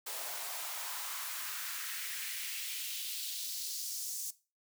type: noise with high-pass filter sweep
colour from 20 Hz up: white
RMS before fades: -40 dBFS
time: 0.06-4.31 s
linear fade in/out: 10 ms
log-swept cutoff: 560 to 6600 Hz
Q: 1.9
effects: noise-tail reverb RT60 0.3 s tail -17 dB re dry